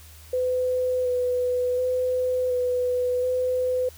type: tone with vibrato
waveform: sine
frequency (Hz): 501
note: B4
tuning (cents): +25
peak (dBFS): -21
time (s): 0.33-3.89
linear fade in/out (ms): 5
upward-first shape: square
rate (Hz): 0.69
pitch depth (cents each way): 14
effects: added 78 Hz sine -46 dBFS peak until 3.97 s + white hiss -50 dBFS RMS until 3.97 s